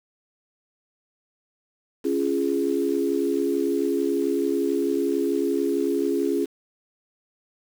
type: chord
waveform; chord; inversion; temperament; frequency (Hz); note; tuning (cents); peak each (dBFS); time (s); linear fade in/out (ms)
sine; Db major; none; equal with one note detuned; 277.2 / 344 / 415.3; Db4 / F4 / Ab4; 0 / -26 / 0; -25; 2.04-6.46; 20
effects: 7-bit